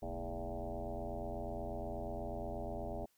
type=tone with frequency modulation; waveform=sine; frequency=322 Hz; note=E4; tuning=41 cents flat; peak=-38 dBFS; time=0.02-3.06 s; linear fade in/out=10 ms; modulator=88.3 Hz; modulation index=4.8; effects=white hiss -75 dBFS RMS until 3.17 s